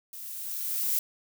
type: noise with level ramp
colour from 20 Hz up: violet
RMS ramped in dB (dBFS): -42 to -26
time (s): 0.13-0.99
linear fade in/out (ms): 2
effects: none